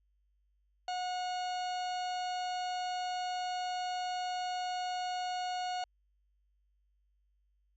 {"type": "harmonic tone with a mistuned harmonic", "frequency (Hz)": 728, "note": "F#5", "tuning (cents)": -28, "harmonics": [1, 2, 3, 4, 5, 6, 8, 9, 10], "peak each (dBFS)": [-34, -47, -52, -46, -55, -47, -57, -61, -59], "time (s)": [0.88, 5.84], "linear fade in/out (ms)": 2, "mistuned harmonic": 4, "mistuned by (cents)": -22, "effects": ["added 50 Hz sine -70 dBFS peak until 7.76 s"]}